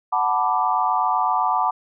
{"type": "chord", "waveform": "sine", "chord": "B minor seventh", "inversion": "second", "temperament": "equal", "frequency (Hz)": [740, 880, 987.8, 1174.7], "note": ["F#5", "A5", "B5", "D6"], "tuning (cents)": [0, 0, 0, 0], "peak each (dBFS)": -23, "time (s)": [0.12, 1.71], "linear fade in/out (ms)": 10, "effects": []}